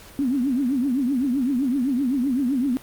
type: tone with vibrato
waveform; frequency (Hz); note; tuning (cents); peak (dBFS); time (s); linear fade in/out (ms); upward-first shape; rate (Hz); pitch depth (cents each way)
sine; 261.6; C4; 0; -19; 0.19-2.77; 0; triangle; 7.8; 210
effects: pink hiss -45 dBFS RMS until 2.82 s + Opus 48 kbps